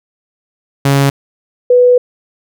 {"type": "tone pair in turn", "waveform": ["sawtooth", "sine"], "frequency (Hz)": [138.9, 494], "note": ["C#3", "B4"], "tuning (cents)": [4, 0], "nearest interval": "octave + minor seventh", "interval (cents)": 2196, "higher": "second", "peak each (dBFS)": -4, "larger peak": "neither", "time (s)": [[0.85, 1.1], [1.7, 1.98]], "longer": "second", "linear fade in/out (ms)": 5, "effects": []}